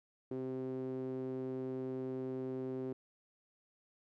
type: tone with band-pass filter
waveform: sawtooth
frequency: 130 Hz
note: C3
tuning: 11 cents flat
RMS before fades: -40 dBFS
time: 0.31-2.93 s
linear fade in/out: 5 ms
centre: 340 Hz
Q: 5.2
effects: none